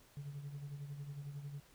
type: tone with tremolo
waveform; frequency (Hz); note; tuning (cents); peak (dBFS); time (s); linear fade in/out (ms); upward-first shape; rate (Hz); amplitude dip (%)
sine; 142.7; D3; -49; -39; 0.17-1.6; 0; sine; 11; 65
effects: tanh soft clip ceiling -40 dBFS + pink hiss -65 dBFS RMS until 1.74 s